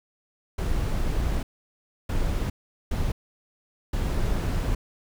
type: noise bursts at uneven times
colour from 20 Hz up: brown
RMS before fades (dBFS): -25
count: 4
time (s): 0.58-1.43 / 2.09-2.5 / 2.91-3.12 / 3.93-4.75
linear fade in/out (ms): 5
effects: none